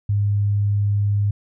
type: tone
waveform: sine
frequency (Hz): 102.1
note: G#2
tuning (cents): -29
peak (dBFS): -16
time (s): 0.09-1.31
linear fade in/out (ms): 5
effects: none